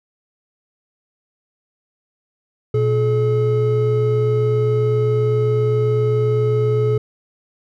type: tone pair together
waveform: triangle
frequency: 120 / 427.6 Hz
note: B2 / A4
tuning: -49 / -49 cents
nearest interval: octave + minor seventh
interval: 2200 cents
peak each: -15 dBFS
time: 2.74-6.98 s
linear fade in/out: 5 ms
effects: none